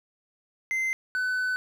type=tone pair in turn; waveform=triangle; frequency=2073 / 1505.1 Hz; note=C7 / F#6; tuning=-17 / +29 cents; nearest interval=tritone; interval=554 cents; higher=first; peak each=-23 dBFS; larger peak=neither; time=0.71-0.93 / 1.15-1.56 s; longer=second; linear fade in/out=0 ms; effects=none